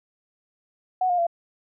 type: tone with pitch steps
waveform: sine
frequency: 740 / 710.7 / 682.5 Hz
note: F#5 / F5 / F5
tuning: 0 / +30 / -40 cents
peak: -19 dBFS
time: 1.01-1.268 s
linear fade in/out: 5 ms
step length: 86 ms
effects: none